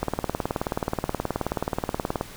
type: click train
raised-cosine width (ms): 1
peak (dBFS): -10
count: 42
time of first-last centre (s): 0.03-2.211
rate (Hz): 18.8
effects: pink hiss -43 dBFS RMS until 2.36 s